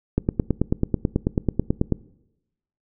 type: click train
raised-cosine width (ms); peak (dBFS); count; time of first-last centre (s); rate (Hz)
3; -6; 17; 0.18-1.923; 9.18
effects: noise-tail reverb RT60 0.9 s tail -21 dB re dry